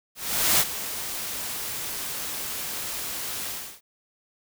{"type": "noise with ADSR envelope", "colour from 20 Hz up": "white", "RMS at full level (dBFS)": -19, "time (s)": [0.15, 3.81], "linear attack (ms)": 450, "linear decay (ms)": 42, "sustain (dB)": -13, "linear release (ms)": 320, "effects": []}